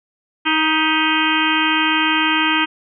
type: harmonic tone with a mistuned harmonic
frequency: 313.3 Hz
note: D#4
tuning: 12 cents sharp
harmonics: 1 / 3 / 4 / 5 / 6 / 7 / 8 / 9 / 10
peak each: -21 / -22 / -23 / -22 / -25 / -27 / -22 / -25 / -23 dBFS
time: 0.45-2.66 s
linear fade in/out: 20 ms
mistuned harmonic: 6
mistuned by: +68 cents
effects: none